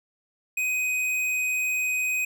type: tone with tanh clipping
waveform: sine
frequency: 2507 Hz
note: D#7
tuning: 12 cents sharp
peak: -25 dBFS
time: 0.57-2.25 s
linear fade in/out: 5 ms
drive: 15 dB
effects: none